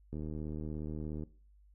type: click train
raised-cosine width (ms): 3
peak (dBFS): -28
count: 86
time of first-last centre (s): 0.13-1.235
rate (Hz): 76.9
effects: noise-tail reverb RT60 0.4 s tail -19 dB re dry + added 50 Hz sine -59 dBFS peak until 1.74 s